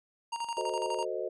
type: tone with tremolo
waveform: square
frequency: 932.3 Hz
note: A#5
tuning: in tune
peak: -32 dBFS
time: 0.32-1.05 s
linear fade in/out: 10 ms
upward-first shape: square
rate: 12 Hz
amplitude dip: 65%
type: chord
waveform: sine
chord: F# diminished seventh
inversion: none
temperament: equal with one note detuned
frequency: 370 / 446.7 / 523.3 / 622.3 Hz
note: F#4 / A4 / C5 / Eb5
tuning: 0 / +26 / 0 / 0 cents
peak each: -37 dBFS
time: 0.57-1.29 s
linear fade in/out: 10 ms
effects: resampled to 24000 Hz